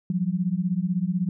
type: beating tone pair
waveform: sine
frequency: 172.6 / 188.6 Hz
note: F3 / F#3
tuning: -20 / +33 cents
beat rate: 16 Hz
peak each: -25 dBFS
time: 0.1-1.29 s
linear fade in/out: 2 ms
effects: none